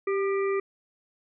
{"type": "harmonic tone with a mistuned harmonic", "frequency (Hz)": 392, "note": "G4", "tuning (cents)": 0, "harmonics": [1, 3, 5, 6], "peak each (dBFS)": [-24, -34, -38, -40], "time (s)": [0.07, 0.6], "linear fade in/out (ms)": 5, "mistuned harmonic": 3, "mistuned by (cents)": 40, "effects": []}